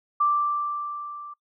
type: tone with level ramp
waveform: sine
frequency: 1174.7 Hz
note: D6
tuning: in tune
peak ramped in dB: -17 to -37 dBFS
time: 0.2-1.34 s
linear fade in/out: 10 ms
effects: noise-tail reverb RT60 0.1 s tail -22 dB re dry